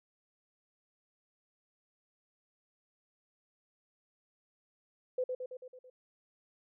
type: tone with echo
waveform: sine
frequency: 507 Hz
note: B4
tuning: 45 cents sharp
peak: -29 dBFS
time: 5.18-5.24 s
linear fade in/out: 5 ms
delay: 110 ms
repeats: 6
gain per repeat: -4 dB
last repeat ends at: 5.9 s
effects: none